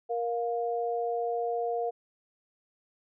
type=tone pair together; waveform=sine; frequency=469.5 / 704.1 Hz; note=A#4 / F5; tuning=+12 / +14 cents; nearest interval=perfect fifth; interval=702 cents; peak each=-30 / -31 dBFS; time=0.09-1.91 s; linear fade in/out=20 ms; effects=none